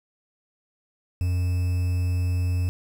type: tone with quantisation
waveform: triangle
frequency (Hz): 90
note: F#2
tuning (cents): -47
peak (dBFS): -19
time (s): 1.21-2.69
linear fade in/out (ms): 0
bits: 7
effects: none